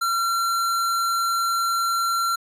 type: tone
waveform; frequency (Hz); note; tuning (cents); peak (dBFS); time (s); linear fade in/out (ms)
square; 1365; F6; -40; -21; 0.01-2.36; 10
effects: resampled to 32000 Hz